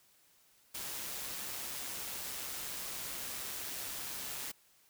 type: noise with amplitude modulation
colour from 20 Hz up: white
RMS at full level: -40 dBFS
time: 0.74-4.52 s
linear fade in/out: 10 ms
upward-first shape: sine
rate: 134 Hz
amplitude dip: 30%
effects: white hiss -67 dBFS RMS until 4.89 s